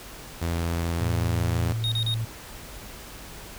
sawtooth tone, 84.3 Hz, E2, 39 cents sharp, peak -21 dBFS, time 0.41-1.73 s, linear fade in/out 10 ms
sine tone with pitch glide, 110 to 112.51 Hz, A2 to A2, 0 to +39 cents, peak -25 dBFS, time 1-2.25 s, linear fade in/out 5 ms, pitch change +39 cents, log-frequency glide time 1.39-1.55 s
triangle tone bursts, 3729 Hz, A#7, in tune, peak -24 dBFS, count 3, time 1.84-2.141 s, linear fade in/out 0 ms, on 77 ms, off 35 ms
effects added 50 Hz sine -50 dBFS peak until 3.58 s + pink hiss -42 dBFS RMS until 3.58 s

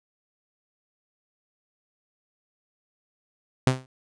sawtooth tone with exponential decay, 129.6 Hz, C3, 16 cents flat, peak -10 dBFS, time 3.67-3.86 s, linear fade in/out 2 ms, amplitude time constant 40 ms, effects resampled to 22050 Hz

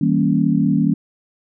sine chord, E diminished seventh, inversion none, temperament equal with one note detuned, 161.05 / 196 / 233.1 / 277.2 Hz, E3 / G3 / Bb3 / Db4, -40 / 0 / 0 / 0 cents, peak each -19 dBFS, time 0.01-0.94 s, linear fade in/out 5 ms, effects none

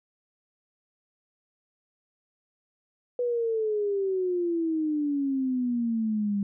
sine exponential sweep, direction down, 493.9 to 198.2 Hz, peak -24 dBFS, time 3.19-6.43 s, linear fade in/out 2 ms, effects none

